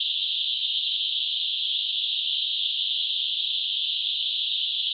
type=band-pass noise; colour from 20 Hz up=white; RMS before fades=-27 dBFS; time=0-4.93 s; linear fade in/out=5 ms; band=3000 to 3800 Hz; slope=96 dB/octave; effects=none